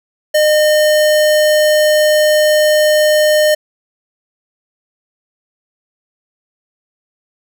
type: tone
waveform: square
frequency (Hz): 609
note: D#5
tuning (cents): -37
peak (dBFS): -9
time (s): 0.34-3.55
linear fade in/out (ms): 10
effects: none